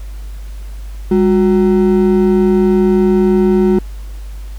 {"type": "ring-modulated tone", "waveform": "triangle", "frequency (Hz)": 282.7, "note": "C#4", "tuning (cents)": 34, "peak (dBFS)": -3, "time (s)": [1.11, 3.79], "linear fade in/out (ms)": 5, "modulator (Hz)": 81.6, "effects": ["added 50 Hz sine -24 dBFS peak until 4.58 s", "pink hiss -44 dBFS RMS until 4.58 s"]}